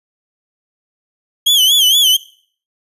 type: tone with vibrato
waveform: 40% pulse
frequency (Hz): 3209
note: G7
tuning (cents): +40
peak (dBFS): -7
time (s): 1.46-2.17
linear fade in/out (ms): 10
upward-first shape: sine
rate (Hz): 4.3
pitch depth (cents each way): 130
effects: noise-tail reverb RT60 0.5 s tail -20 dB re dry + resampled to 32000 Hz